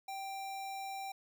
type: tone with sample-and-hold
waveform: sine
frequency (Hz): 779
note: G5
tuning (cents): -11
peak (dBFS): -39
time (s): 0.08-1.12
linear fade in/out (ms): 5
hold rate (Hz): 3150
effects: none